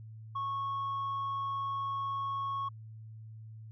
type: tone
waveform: sine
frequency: 1101 Hz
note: C#6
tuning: 12 cents flat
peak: -30 dBFS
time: 0.35-2.69 s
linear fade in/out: 10 ms
effects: tanh soft clip ceiling -31 dBFS + added 110 Hz sine -45 dBFS peak until 3.71 s